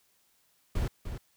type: noise with echo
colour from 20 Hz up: brown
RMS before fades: -29 dBFS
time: 0.75-0.88 s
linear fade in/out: 5 ms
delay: 300 ms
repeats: 1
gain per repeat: -8 dB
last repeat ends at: 1.18 s
effects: white hiss -69 dBFS RMS until 1.36 s